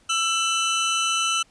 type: tone pair together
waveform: 25% pulse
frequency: 1336.3 / 3000 Hz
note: E6 / F#7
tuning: +23 / +23 cents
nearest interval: octave + major second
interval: 1400 cents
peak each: -20 dBFS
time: 0.09-1.43 s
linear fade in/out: 10 ms
effects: pink hiss -59 dBFS RMS until 1.5 s + resampled to 22050 Hz